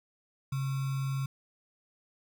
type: tone with sample-and-hold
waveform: sine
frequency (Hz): 135.2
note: C#3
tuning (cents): -43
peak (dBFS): -29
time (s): 0.52-1.26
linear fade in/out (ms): 5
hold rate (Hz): 1225
effects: none